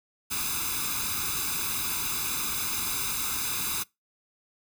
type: noise with comb filter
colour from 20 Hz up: white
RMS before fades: -30 dBFS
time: 0.3-3.84 s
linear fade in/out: 20 ms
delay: 0.8 ms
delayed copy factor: +0.95
effects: noise-tail reverb RT60 0.2 s tail -23 dB re dry